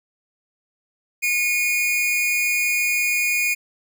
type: tone pair together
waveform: 45% pulse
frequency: 2173 / 2447 Hz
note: C#7 / D#7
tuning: -35 / -29 cents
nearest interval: major second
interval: 206 cents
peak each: -26 / -19 dBFS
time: 1.22-3.55 s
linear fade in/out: 20 ms
effects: none